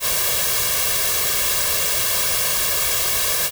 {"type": "noise with comb filter", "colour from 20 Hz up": "white", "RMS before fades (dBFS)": -20, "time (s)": [0, 3.51], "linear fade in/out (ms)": 50, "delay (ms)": 1.8, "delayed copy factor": 1, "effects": []}